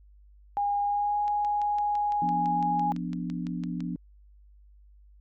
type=tone with pitch glide; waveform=sine; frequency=814 to 827.8 Hz; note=G#5 to G#5; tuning=-35 to -6 cents; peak=-24 dBFS; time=0.57-2.92 s; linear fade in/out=0 ms; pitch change=+29 cents; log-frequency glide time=0.82-1.18 s
type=click train; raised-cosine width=0.2 ms; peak=-28 dBFS; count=16; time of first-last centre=1.28-3.805 s; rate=5.94 Hz
type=chord; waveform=sine; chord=B diminished; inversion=second; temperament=equal with one note detuned; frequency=174.61 / 246.9 / 292.5 Hz; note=F3 / B3 / D4; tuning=0 / 0 / -7 cents; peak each=-32 / -35 / -37 dBFS; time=2.22-3.96 s; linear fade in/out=2 ms
effects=added 50 Hz sine -52 dBFS peak until 5.2 s